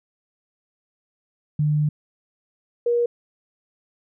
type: tone pair in turn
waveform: sine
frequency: 150 / 476.2 Hz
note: D3 / A#4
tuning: +37 / +37 cents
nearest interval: octave + minor sixth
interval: 2000 cents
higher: second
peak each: -17 dBFS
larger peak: neither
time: 1.59-1.89 / 2.86-3.06 s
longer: first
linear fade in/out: 5 ms
effects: none